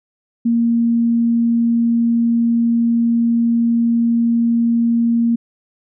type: tone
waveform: sine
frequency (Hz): 233.1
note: A#3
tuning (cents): 0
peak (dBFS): -12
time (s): 0.45-5.36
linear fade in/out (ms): 10
effects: none